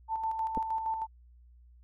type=tone with tremolo; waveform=sine; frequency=889 Hz; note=A5; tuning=18 cents sharp; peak=-28 dBFS; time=0.08-1.07 s; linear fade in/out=50 ms; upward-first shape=square; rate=6.4 Hz; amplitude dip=45%
type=clicks; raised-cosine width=2 ms; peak=-23 dBFS; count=2; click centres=0.573 / 0.577 s
effects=added 60 Hz sine -54 dBFS peak until 1.83 s